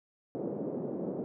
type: band-pass noise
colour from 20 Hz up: white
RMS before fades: -36 dBFS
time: 0.35-1.24 s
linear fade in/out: 0 ms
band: 160 to 490 Hz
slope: 24 dB/octave
effects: none